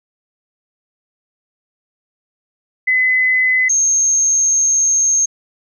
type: tone pair in turn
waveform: sine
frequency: 2023 / 6423 Hz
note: B6 / G8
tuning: +41 / +41 cents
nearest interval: octave + minor sixth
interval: 2000 cents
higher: second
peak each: -11 dBFS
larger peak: neither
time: 2.87-3.69 / 3.69-5.26 s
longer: second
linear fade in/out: 10 ms
effects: none